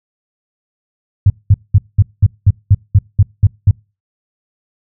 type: tone bursts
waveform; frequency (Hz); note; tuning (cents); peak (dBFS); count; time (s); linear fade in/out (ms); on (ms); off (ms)
sine; 99.3; G2; +23; -3; 11; 1.26-3.711; 5; 41; 200
effects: noise-tail reverb RT60 0.3 s tail -26 dB re dry